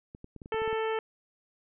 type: clicks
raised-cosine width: 3 ms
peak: -31 dBFS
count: 9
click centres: 0.149 / 0.244 / 0.363 / 0.418 / 0.459 / 0.544 / 0.619 / 0.677 / 0.729 s
type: harmonic tone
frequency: 442.5 Hz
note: A4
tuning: 10 cents sharp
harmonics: 1 / 2 / 3 / 4 / 5 / 6 / 7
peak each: -29 / -35 / -39 / -41 / -43 / -45 / -46 dBFS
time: 0.52-0.99 s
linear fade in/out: 2 ms
effects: none